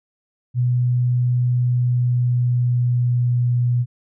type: tone with pitch glide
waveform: sine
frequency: 123.47 to 122.05 Hz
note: B2 to B2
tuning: 0 to -20 cents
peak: -15 dBFS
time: 0.54-3.86 s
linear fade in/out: 50 ms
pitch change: -20 cents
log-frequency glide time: 1.53-3.51 s
effects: none